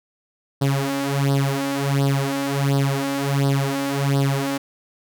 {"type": "tone with flanger", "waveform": "sawtooth", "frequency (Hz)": 138.59, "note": "C#3", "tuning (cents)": 0, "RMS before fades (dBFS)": -21, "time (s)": [0.61, 4.58], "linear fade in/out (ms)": 10, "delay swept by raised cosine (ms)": [0.21, 3.81], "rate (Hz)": 1.4, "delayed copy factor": 0.8, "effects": []}